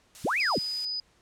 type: noise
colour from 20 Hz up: blue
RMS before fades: -41 dBFS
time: 0.15-0.85 s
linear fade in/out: 0 ms
type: linear two-way sweep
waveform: sine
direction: up then down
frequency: 38.44 to 2637 to 62.4 Hz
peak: -24 dBFS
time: 0.24-0.59 s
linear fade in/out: 10 ms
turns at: 0.39 s
type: tone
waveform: sine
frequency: 4978 Hz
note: D#8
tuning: in tune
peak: -29 dBFS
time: 0.4-1 s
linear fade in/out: 2 ms
effects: pink hiss -64 dBFS RMS until 1.21 s + low-pass 8000 Hz 12 dB/octave